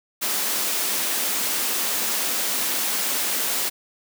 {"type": "high-pass noise", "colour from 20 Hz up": "white", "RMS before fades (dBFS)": -24, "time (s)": [0.21, 3.7], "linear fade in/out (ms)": 20, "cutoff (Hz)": 180, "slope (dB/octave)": 48, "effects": []}